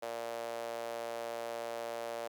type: tone with high-pass filter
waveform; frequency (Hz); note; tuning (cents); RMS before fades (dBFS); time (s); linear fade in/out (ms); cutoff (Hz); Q
sawtooth; 116.54; A#2; 0; -40; 0.02-2.28; 10; 570; 3.8
effects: none